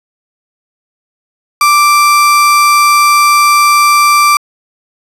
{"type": "tone", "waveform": "35% pulse", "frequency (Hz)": 1174.7, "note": "D6", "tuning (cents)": 0, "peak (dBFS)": -3, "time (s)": [1.61, 4.37], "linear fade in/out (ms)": 2, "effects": ["resampled to 32000 Hz", "7-bit"]}